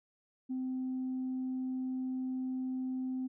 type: tone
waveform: sine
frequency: 258.1 Hz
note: C4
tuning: 23 cents flat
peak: -32 dBFS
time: 0.49-3.28 s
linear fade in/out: 20 ms
effects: tanh soft clip ceiling -30 dBFS